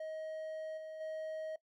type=tone with level steps; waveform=triangle; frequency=630 Hz; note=D#5; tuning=21 cents sharp; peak=-38 / -42 / -37 dBFS; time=0-1.56 s; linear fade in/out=5 ms; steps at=0.77 / 1 s; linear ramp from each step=10 ms; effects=noise-tail reverb RT60 0.1 s tail -19 dB re dry